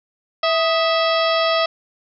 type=harmonic tone with a mistuned harmonic; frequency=657 Hz; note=E5; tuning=6 cents flat; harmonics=1 / 2 / 3 / 4 / 5 / 6 / 7 / 8; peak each=-18 / -21 / -27 / -28 / -26 / -30 / -30 / -29 dBFS; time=0.43-1.66 s; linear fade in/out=5 ms; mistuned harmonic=2; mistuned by=-81 cents; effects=none